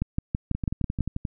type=two click trains; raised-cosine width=5 ms; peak=-16 / -12 dBFS; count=9 / 7; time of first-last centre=0.55-1.252 / 0.02-1.007 s; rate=11.4 / 6.08 Hz; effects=none